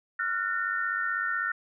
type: tone cluster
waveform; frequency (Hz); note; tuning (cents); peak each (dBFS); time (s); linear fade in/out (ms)
sine; 1376 / 1472 / 1818; F6 / F#6 / A#6; -26 / -9 / -44; -31; 0.19-1.52; 5
effects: none